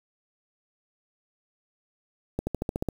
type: accelerating click train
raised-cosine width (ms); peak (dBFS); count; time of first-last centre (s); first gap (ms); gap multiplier
2; -14; 8; 2.39-2.887; 80; 0.96
effects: 7-bit